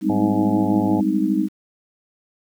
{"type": "chord", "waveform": "sine", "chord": "Ab major seventh", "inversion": "third", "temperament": "just", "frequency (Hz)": [194.67, 207.7, 259.6, 311.5], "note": ["G3", "Ab3", "C4", "Eb4"], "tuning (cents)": [-12, 0, -13, 2], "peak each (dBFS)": [-23, -23, -24, -20], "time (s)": [0.01, 1.49], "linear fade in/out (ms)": 50}
{"type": "harmonic tone", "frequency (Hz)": 105.8, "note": "G#2", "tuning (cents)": 33, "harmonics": [1, 2, 3, 4, 5, 6, 7, 8], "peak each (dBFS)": [-28, -32, -28, -32, -32, -31, -32, -28], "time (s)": [0.09, 1.01], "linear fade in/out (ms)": 10}
{"effects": ["8-bit"]}